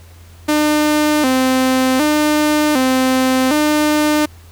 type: tone with vibrato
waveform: sawtooth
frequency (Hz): 279.6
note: C#4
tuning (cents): +15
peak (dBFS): -8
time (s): 0.48-4.26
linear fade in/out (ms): 10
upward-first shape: square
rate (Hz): 0.66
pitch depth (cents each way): 130
effects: added 85 Hz sine -38 dBFS peak until 4.51 s + pink hiss -47 dBFS RMS until 4.51 s